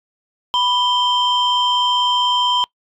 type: tone pair together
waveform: sine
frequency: 987.8 / 3136 Hz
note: B5 / G7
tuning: 0 / 0 cents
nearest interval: octave + minor sixth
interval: 2000 cents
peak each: -15 dBFS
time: 0.54-2.64 s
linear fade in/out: 0 ms
effects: noise-tail reverb RT60 0.1 s tail -25 dB re dry + tanh soft clip ceiling -10 dBFS